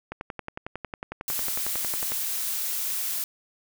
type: click train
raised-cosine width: 0.5 ms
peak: -18 dBFS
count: 23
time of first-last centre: 0.12-2.12 s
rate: 11 Hz
type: noise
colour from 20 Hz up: blue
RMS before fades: -29 dBFS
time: 1.28-3.24 s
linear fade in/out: 2 ms
effects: none